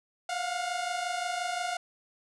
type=tone pair together; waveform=sawtooth; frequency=697.3 / 723 Hz; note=F5 / F#5; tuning=-3 / -40 cents; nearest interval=minor second; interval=63 cents; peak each=-30 / -29 dBFS; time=0.29-1.77 s; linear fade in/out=5 ms; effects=resampled to 22050 Hz + 11-bit